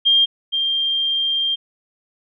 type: tone pair in turn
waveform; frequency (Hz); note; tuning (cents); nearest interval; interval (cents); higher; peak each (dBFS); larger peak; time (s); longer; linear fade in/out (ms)
sine; 3204 / 3188; G7 / G7; +37 / +28; unison; 9; first; -11 / -17; first; 0.05-0.26 / 0.52-1.56; second; 20
effects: none